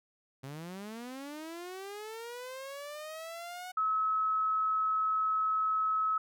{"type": "linear sweep", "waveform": "sawtooth", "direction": "up", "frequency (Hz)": [129.7, 740], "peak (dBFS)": -37, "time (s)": [0.43, 3.72], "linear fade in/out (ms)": 10}
{"type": "tone", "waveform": "sine", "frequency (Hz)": 1289, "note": "E6", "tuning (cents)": -39, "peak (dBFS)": -27, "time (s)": [3.77, 6.18], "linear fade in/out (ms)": 5}
{"effects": []}